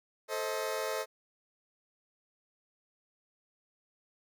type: chord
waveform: sawtooth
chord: A diminished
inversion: none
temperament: just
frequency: 440 / 528 / 633.6 Hz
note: A4 / C5 / Eb5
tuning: 0 / +16 / +31 cents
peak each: -33 dBFS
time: 0.28-1.06 s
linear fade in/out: 50 ms
effects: none